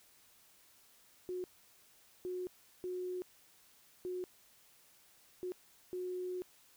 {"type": "tone bursts at uneven times", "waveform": "sine", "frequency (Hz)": 364, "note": "F#4", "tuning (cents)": -28, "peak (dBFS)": -37, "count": 6, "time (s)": [[1.29, 1.44], [2.25, 2.47], [2.84, 3.22], [4.05, 4.24], [5.43, 5.52], [5.93, 6.42]], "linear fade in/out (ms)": 0, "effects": ["white hiss -65 dBFS RMS until 6.76 s"]}